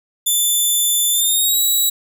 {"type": "tone with pitch glide", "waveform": "5% pulse", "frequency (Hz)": [3520, 3883], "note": ["A7", "B7"], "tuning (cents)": [0, -30], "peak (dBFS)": -7, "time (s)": [0.26, 1.9], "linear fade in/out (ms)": 10, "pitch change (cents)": 170, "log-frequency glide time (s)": [1.11, 1.61], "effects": []}